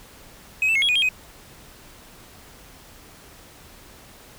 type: tone with pitch steps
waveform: triangle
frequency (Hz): 2539 / 2653 / 2166 / 3319 / 2469 / 3222 / 2514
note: D#7 / E7 / C#7 / G#7 / D#7 / G7 / D#7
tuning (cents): +34 / +10 / -41 / -2 / -14 / +47 / +17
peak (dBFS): -15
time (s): 0.62-1.089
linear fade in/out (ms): 2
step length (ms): 67
effects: tanh soft clip ceiling -11 dBFS + pink hiss -47 dBFS RMS until 4.38 s